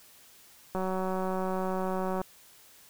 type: click train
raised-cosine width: 1 ms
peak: -19 dBFS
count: 275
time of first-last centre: 0.75-2.215 s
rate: 187 Hz
effects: white hiss -56 dBFS RMS until 2.89 s